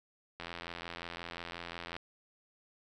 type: click train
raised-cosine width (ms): 0.3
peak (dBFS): -25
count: 135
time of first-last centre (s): 0.4-1.965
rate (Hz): 85.6
effects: none